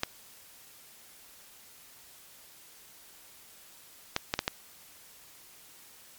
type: clicks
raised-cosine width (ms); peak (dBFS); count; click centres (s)
0.2; -9; 5; 0.034 / 4.164 / 4.339 / 4.391 / 4.479
effects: white hiss -54 dBFS RMS until 6.18 s + MP3 96 kbps